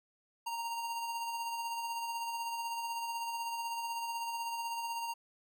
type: tone with tremolo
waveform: square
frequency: 929 Hz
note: A#5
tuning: 6 cents flat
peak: -35 dBFS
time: 0.46-5.14 s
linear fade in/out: 10 ms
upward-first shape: sine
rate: 16 Hz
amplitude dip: 35%
effects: none